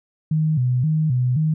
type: tone with vibrato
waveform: sine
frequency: 140 Hz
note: C#3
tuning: 18 cents sharp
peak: -16 dBFS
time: 0.31-1.54 s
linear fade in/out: 5 ms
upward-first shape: square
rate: 1.9 Hz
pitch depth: 190 cents each way
effects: none